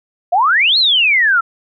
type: exponential two-way sweep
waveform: sine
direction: up then down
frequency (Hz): 659.3 to 4330 to 1316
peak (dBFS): -9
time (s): 0.32-1.41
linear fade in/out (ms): 10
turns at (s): 0.78
effects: none